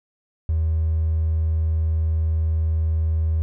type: tone with hard clipping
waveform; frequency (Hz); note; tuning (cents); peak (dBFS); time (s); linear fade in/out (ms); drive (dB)
triangle; 80; D#2; +49; -18; 0.49-3.42; 0; 3
effects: none